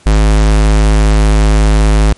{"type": "tone", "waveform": "square", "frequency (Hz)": 52.6, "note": "G#1", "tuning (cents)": 23, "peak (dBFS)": -6, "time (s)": [0.06, 2.13], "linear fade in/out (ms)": 5, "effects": ["pink hiss -44 dBFS RMS until 2.17 s", "MP3 48 kbps"]}